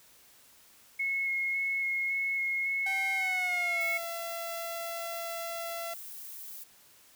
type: tone with vibrato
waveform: sine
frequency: 2173 Hz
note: C#7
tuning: 35 cents flat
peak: -28 dBFS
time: 0.99-3.98 s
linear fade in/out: 10 ms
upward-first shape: square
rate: 1.8 Hz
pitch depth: 10 cents each way
type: tone with pitch glide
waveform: sawtooth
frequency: 775 to 674.7 Hz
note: G5 to E5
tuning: -20 to +40 cents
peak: -32 dBFS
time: 2.86-5.94 s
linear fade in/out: 5 ms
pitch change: -240 cents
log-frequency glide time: 3.14-3.82 s
type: noise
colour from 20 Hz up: violet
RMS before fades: -44 dBFS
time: 3.8-6.64 s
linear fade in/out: 10 ms
effects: white hiss -59 dBFS RMS until 7.15 s